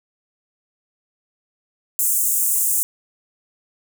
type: high-pass noise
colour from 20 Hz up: pink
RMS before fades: -19 dBFS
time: 1.99-2.83 s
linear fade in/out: 0 ms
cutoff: 7200 Hz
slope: 48 dB/octave
effects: none